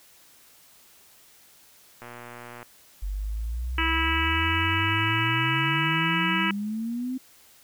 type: click train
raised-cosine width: 0.5 ms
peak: -26 dBFS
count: 74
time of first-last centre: 2.02-2.628 s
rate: 120 Hz
type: exponential sweep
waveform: sine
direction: up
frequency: 46.87 to 261.6 Hz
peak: -27 dBFS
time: 3.02-7.18 s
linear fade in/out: 10 ms
type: harmonic tone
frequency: 326.3 Hz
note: E4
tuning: 18 cents flat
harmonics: 1 / 3 / 4 / 5 / 6 / 7 / 8 / 9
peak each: -31 / -31 / -31 / -31 / -31 / -31 / -31 / -31 dBFS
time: 3.78-6.51 s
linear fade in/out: 2 ms
effects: white hiss -55 dBFS RMS until 7.63 s